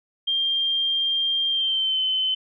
sine tone with pitch glide, 3191 to 3056 Hz, G7 to G7, +30 to -45 cents, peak -20 dBFS, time 0.27-2.35 s, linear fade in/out 10 ms, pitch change -75 cents, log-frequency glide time 1.49-2.01 s, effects none

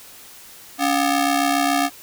sawtooth ring-modulated tone, 495.2 Hz, B4, 5 cents sharp, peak -10 dBFS, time 0.78-1.9 s, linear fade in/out 50 ms, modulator 214 Hz, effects white hiss -43 dBFS RMS until 2.02 s

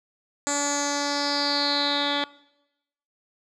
10% pulse tone with low-pass filter sweep, 286.8 Hz, D4, 41 cents flat, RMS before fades -25 dBFS, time 0.47-2.24 s, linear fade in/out 0 ms, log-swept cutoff 7500 to 3300 Hz, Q 7.6, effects noise-tail reverb RT60 0.9 s tail -21 dB re dry

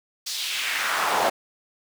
brown noise with high-pass filter sweep, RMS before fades -25 dBFS, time 0.26-1.3 s, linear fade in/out 10 ms, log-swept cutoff 5000 to 620 Hz, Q 2, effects none

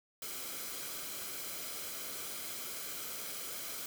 white noise with comb filter, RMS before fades -42 dBFS, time 0.22-3.86 s, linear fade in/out 2 ms, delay 1.1 ms, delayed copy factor -0.5, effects none

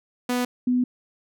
sawtooth / sine tone pair in turn, 247.1 / 248.8 Hz, B3 / B3, +1 / +13 cents, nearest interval unison, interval 12 cents, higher second, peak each -18 / -18 dBFS, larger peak neither, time 0.29-0.45 / 0.67-0.84 s, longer second, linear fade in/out 5 ms, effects none

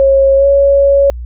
sine tone with pitch glide, 544 to 557.4 Hz, C#5 to C#5, -33 to +9 cents, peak -5 dBFS, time 0-1.1 s, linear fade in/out 0 ms, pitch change +42 cents, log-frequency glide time 0.36-0.46 s, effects added 60 Hz sine -21 dBFS peak until 1.25 s

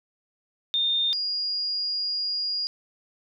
sine tone pair in turn, 3635 / 4852 Hz, A#7 / D#8, -44 / -44 cents, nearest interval perfect fourth, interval 500 cents, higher second, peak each -21 / -25 dBFS, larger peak first, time 0.74-1.13 / 1.13-2.67 s, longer second, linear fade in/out 0 ms, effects none

